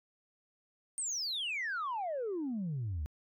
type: exponential sweep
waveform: sine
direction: down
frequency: 8870 to 68.6 Hz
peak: -32 dBFS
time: 0.98-3.06 s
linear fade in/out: 0 ms
effects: tanh soft clip ceiling -31 dBFS